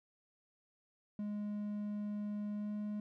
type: tone with pitch glide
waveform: triangle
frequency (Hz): 207.7 to 209.1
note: G#3 to G#3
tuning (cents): 0 to +12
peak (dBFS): -35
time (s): 1.19-3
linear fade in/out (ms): 2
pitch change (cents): +12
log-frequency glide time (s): 2.54-2.72
effects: none